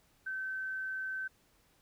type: tone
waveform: sine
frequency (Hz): 1538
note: G6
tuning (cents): -33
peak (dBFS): -35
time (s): 0.26-1.28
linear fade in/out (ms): 10
effects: pink hiss -69 dBFS RMS until 1.81 s